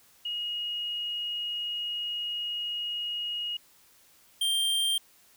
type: tone pair in turn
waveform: sine / square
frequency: 2880 / 3174 Hz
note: F#7 / G7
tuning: -47 / +21 cents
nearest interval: major second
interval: 168 cents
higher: second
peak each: -30 / -25 dBFS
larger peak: second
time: 0.25-3.57 / 4.41-4.98 s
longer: first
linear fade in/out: 5 ms
effects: white hiss -60 dBFS RMS until 5.36 s